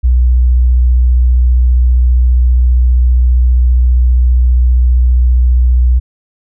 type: tone with vibrato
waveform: sine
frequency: 61.6 Hz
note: B1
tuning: 4 cents flat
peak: -5 dBFS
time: 0.03-6 s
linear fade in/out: 20 ms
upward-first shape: sine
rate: 15 Hz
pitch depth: 21 cents each way
effects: none